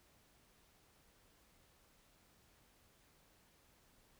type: silence
effects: pink hiss -70 dBFS RMS until 4.19 s